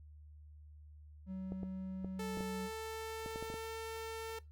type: tone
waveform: triangle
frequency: 188.5 Hz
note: F#3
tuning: 32 cents sharp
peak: -38 dBFS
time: 1.26-2.7 s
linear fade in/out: 50 ms
type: clicks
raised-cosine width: 2 ms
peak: -31 dBFS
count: 10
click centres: 1.521 / 1.632 / 2.046 / 2.373 / 2.407 / 3.261 / 3.359 / 3.426 / 3.501 / 3.541 s
type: tone with pitch glide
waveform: sawtooth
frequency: 440 to 448.5 Hz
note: A4 to A4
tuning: 0 to +33 cents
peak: -37 dBFS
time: 2.19-4.39 s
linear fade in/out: 5 ms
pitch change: +33 cents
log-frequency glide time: 2.39-3.71 s
effects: noise-tail reverb RT60 0.2 s tail -19 dB re dry + added 75 Hz sine -53 dBFS peak until 4.51 s